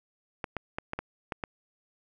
clicks, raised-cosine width 0.5 ms, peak -17 dBFS, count 7, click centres 0.442 / 0.567 / 0.785 / 0.934 / 0.99 / 1.322 / 1.438 s, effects none

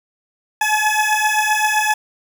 20% pulse beating tone pair, 850 / 857.7 Hz, G#5 / A5, +40 / -44 cents, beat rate 7.7 Hz, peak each -13 dBFS, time 0.61-1.94 s, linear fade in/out 5 ms, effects none

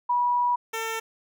sine / 10% pulse tone pair in turn, 973 / 449.2 Hz, B5 / A4, -26 / +36 cents, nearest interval octave + minor second, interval 1338 cents, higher first, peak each -20 dBFS, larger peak neither, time 0.09-0.56 / 0.73-1 s, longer first, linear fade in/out 10 ms, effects none

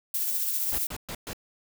violet noise with tremolo, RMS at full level -27 dBFS, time 0.14-0.87 s, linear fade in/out 5 ms, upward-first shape sine, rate 15 Hz, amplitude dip 30%
pink noise bursts, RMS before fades -36 dBFS, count 4, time 0.72-1.332 s, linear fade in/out 2 ms, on 63 ms, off 120 ms
effects none

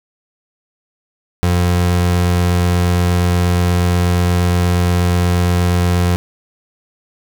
30% pulse tone, 88.4 Hz, F2, 22 cents sharp, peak -9 dBFS, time 1.43-6.16 s, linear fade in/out 0 ms, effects none

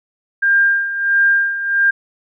sine tone with tremolo, 1600 Hz, G6, 35 cents sharp, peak -9 dBFS, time 0.42-1.91 s, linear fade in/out 10 ms, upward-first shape sine, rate 1.5 Hz, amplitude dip 70%, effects none

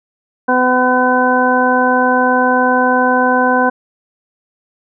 harmonic tone, 252.4 Hz, B3, 38 cents sharp, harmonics 1 / 2 / 3 / 4 / 6, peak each -16 / -16 / -16 / -16 / -16 dBFS, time 0.48-3.7 s, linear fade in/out 10 ms, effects none

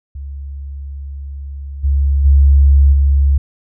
sine tone with level steps, 69.6 Hz, C#2, 8 cents sharp, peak -24 / -10 / -5 / -8 dBFS, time 0.15-3.38 s, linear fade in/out 5 ms, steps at 1.83 / 2.24 / 2.92 s, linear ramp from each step 20 ms, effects none

